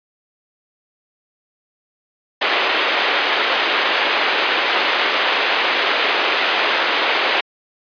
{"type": "band-pass noise", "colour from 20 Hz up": "white", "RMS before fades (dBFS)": -18, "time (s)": [2.41, 7.41], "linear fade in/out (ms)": 10, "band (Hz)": [340, 3300], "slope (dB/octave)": 24, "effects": ["resampled to 11025 Hz"]}